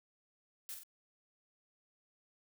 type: noise with echo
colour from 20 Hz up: blue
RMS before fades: -44 dBFS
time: 0.69-0.74 s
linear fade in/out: 0 ms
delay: 47 ms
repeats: 2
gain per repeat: -5 dB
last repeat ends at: 0.834 s
effects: none